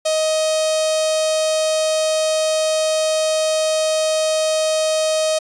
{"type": "tone with notch filter", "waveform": "sawtooth", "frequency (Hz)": 628, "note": "D#5", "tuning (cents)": 16, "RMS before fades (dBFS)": -18, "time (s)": [0.05, 5.39], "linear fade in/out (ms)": 10, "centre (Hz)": 1600, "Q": 0.55, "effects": ["resampled to 22050 Hz"]}